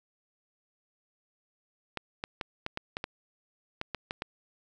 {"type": "clicks", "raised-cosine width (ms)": 0.3, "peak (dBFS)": -17, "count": 11, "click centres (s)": [1.973, 2.239, 2.412, 2.664, 2.774, 2.969, 3.041, 3.814, 3.947, 4.109, 4.221], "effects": []}